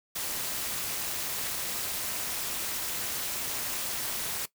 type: noise with amplitude modulation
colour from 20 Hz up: white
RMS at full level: -30 dBFS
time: 0.15-4.46 s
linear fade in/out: 10 ms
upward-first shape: sine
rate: 272 Hz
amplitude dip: 70%
effects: noise-tail reverb RT60 0.1 s tail -18 dB re dry